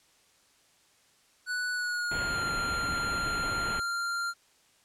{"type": "tone with pitch glide", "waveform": "square", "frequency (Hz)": [1480, 1388.9], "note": ["F#6", "F6"], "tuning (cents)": [0, -10], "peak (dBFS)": -30, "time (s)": [1.46, 4.34], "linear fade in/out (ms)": 50, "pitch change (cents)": -110, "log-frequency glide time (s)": [1.73, 2.42]}
{"type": "low-pass noise", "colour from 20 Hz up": "pink", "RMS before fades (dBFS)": -37, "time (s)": [2.11, 3.8], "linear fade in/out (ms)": 5, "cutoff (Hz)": 3400, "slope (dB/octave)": 96}
{"effects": ["white hiss -64 dBFS RMS until 4.84 s", "low-pass 9000 Hz 12 dB/octave"]}